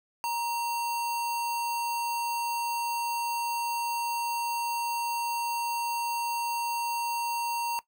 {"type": "tone with sample-and-hold", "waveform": "sine", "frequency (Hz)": 940, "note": "A#5", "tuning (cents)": 14, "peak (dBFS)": -27, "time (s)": [0.24, 7.79], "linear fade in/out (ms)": 0, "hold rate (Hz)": 3675, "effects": ["noise-tail reverb RT60 0.1 s tail -17 dB re dry"]}